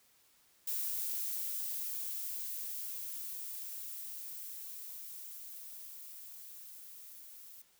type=noise with level ramp; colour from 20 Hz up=violet; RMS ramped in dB=-36 to -53 dBFS; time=0.67-7.62 s; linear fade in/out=5 ms; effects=white hiss -68 dBFS RMS until 7.79 s